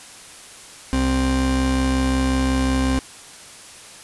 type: tone pair together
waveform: 40% pulse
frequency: 65.5 / 262 Hz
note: C2 / C4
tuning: +2 / +2 cents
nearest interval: 2 octaves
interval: 2400 cents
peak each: -20 dBFS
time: 0.93-2.99 s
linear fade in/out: 0 ms
effects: white hiss -41 dBFS RMS until 4.03 s + resampled to 24000 Hz